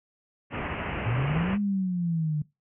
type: low-pass noise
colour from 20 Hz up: pink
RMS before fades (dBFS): -31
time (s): 0.5-1.58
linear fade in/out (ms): 50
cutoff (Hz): 2900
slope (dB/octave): 96
type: exponential two-way sweep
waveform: sine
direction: up then down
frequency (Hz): 108.8 to 207.7 to 147.7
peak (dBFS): -24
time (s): 1.05-2.42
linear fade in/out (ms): 5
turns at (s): 1.58
effects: noise-tail reverb RT60 0.2 s tail -20 dB re dry + high-pass 60 Hz 12 dB/octave